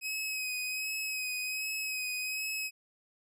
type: tone with vibrato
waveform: sawtooth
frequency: 2536 Hz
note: D#7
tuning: 32 cents sharp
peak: -30 dBFS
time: 0.01-2.71 s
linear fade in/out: 50 ms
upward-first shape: sine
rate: 1.3 Hz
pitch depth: 27 cents each way
effects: none